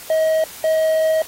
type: tone pair in turn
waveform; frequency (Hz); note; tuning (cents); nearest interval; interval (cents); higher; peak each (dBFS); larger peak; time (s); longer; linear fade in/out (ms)
triangle; 635 / 635; D#5 / D#5; +35 / +35; unison; 0; neither; -12; neither; 0.1-0.44 / 0.64-1.22; second; 2
effects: white hiss -37 dBFS RMS until 1.27 s + AAC 48 kbps